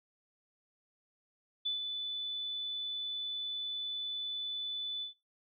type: tone with ADSR envelope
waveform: sine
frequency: 3490 Hz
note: A7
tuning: 15 cents flat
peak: -30 dBFS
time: 1.65-5.14 s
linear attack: 13 ms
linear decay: 130 ms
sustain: -5 dB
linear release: 120 ms
effects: noise-tail reverb RT60 0.3 s tail -23 dB re dry